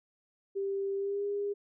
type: tone with pitch glide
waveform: sine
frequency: 393.6 to 405.8 Hz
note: G4 to G#4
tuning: +7 to -40 cents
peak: -30 dBFS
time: 0.55-1.54 s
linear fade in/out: 20 ms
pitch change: +53 cents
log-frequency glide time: 0.96-1.25 s
effects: none